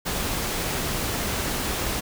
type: noise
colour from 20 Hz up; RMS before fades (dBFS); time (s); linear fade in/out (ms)
pink; -27; 0.05-2.01; 20
effects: none